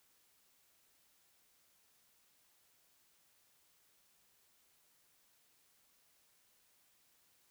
silence, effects white hiss -72 dBFS RMS until 7.5 s

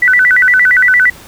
sine tone with vibrato, 1722 Hz, A6, 38 cents flat, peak -5 dBFS, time 0.02-1.1 s, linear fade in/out 5 ms, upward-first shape square, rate 8.7 Hz, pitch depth 230 cents each way, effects pink hiss -36 dBFS RMS until 1.27 s

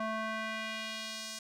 square tone with band-pass filter sweep, 220 Hz, A3, in tune, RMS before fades -38 dBFS, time 0-1.39 s, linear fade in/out 5 ms, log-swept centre 990 to 6200 Hz, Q 1.2, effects none

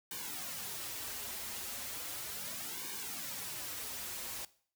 white noise with flanger, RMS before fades -42 dBFS, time 0.11-4.45 s, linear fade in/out 2 ms, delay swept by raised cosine 1.5 to 6.9 ms, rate 0.36 Hz, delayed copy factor -0.9, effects noise-tail reverb RT60 0.5 s tail -19 dB re dry

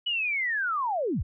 sine linear sweep, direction down, 2972 to 35.29 Hz, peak -25 dBFS, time 0.06-1.23 s, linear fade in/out 10 ms, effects none

